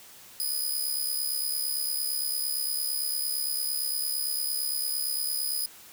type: tone with amplitude modulation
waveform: 5% pulse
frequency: 4988 Hz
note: D#8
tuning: 3 cents sharp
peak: -18 dBFS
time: 0.4-5.66 s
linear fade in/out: 0 ms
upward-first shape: sine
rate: 68.8 Hz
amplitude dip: 60%
effects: white hiss -50 dBFS RMS until 5.92 s